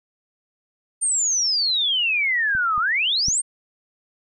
sine exponential two-way sweep, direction down then up, 9030 to 1204 to 9030 Hz, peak -18 dBFS, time 1.01-3.42 s, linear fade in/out 20 ms, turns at 2.78 s
clicks, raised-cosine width 5 ms, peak -24 / -27 / -17 dBFS, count 3, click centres 2.551 / 2.779 / 3.284 s
effects none

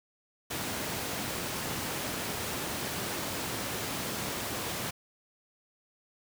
pink high-pass noise, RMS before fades -35 dBFS, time 0.5-4.91 s, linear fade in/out 10 ms, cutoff 110 Hz, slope 12 dB/octave, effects none

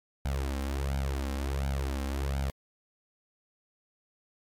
sawtooth tone with flanger, 68.3 Hz, C#2, 25 cents flat, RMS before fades -31 dBFS, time 0.25-2.5 s, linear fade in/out 0 ms, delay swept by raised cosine 1.3 to 3.8 ms, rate 1.4 Hz, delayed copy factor +0.85, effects MP3 96 kbps

